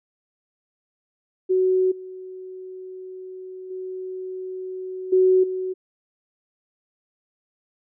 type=tone with level steps; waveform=sine; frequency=372.5 Hz; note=F#4; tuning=12 cents sharp; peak=-16 / -34 / -29 / -13 / -24 dBFS; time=1.49-5.74 s; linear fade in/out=20 ms; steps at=1.91 / 3.7 / 5.12 / 5.43 s; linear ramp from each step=10 ms; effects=none